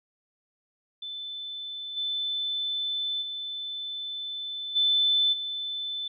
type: tone with level steps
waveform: sine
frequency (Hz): 3520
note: A7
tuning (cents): 0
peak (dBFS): -34 / -27 / -32 / -20 / -30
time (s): 1.02-6.08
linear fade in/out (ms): 5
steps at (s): 1.96 / 3.21 / 4.75 / 5.32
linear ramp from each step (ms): 20
effects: none